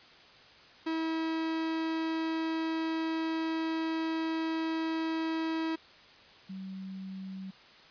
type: tone pair in turn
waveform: 45% pulse / sine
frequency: 322.9 / 190.67 Hz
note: E4 / G3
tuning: -36 / -48 cents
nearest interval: major sixth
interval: 912 cents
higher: first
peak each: -30 / -38 dBFS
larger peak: first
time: 0.86-5.76 / 6.49-7.51 s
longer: first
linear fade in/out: 10 ms
effects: white hiss -55 dBFS RMS until 7.9 s + resampled to 11025 Hz